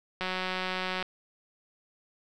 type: click train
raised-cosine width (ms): 0.3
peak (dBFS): -16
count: 152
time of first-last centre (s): 0.21-1.026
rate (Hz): 185
effects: none